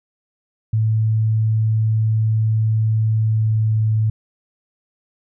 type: tone with pitch glide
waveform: sine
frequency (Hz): 110 to 109.3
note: A2 to A2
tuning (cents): 0 to -11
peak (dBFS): -14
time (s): 0.73-4.1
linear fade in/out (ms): 5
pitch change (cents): -11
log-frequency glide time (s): 3.14-3.85
effects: none